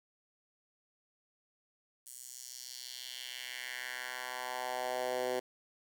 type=tone with high-pass filter sweep; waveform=10% pulse; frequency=126.1 Hz; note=B2; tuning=36 cents sharp; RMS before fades=-40 dBFS; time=2.06-5.4 s; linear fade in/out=10 ms; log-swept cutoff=8700 to 420 Hz; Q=2; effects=none